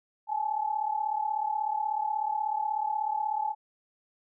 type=tone pair together; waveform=sine; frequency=830.6 / 867 Hz; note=G#5 / A5; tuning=0 / -26 cents; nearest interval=minor second; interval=74 cents; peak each=-31 / -29 dBFS; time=0.27-3.55 s; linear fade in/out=50 ms; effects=none